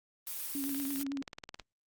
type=noise; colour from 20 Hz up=blue; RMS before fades=-39 dBFS; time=0.27-1.03 s; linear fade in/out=0 ms
type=tone with vibrato; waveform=sine; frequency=277.2 Hz; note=C#4; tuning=in tune; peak=-34 dBFS; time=0.55-1.22 s; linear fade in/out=2 ms; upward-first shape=sine; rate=9 Hz; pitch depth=41 cents each way
type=click train; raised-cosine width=0.2 ms; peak=-26 dBFS; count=19; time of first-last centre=0.64-1.597 s; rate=18.8 Hz
effects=Opus 24 kbps